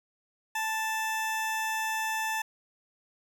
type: tone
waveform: 20% pulse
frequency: 880 Hz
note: A5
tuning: in tune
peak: -24 dBFS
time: 0.55-2.42 s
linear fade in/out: 5 ms
effects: none